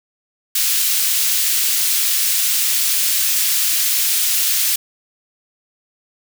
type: high-pass noise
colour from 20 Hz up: white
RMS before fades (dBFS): -17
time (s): 0.55-4.76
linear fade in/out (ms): 5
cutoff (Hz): 2500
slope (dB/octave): 12
effects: none